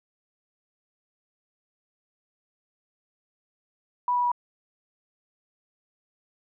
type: tone with pitch steps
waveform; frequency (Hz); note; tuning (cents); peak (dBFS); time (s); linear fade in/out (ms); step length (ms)
sine; 982 / 976.3 / 970.7; B5 / B5 / B5; -10 / -20 / -30; -21; 4.08-4.317; 2; 79
effects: none